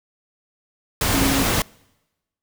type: tone in noise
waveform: sine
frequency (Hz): 272.8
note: C#4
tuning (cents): -28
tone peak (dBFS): -20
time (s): 1.14-1.43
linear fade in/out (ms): 2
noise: pink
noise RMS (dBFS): -20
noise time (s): 1.01-1.62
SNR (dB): -3
effects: noise-tail reverb RT60 1.0 s tail -26 dB re dry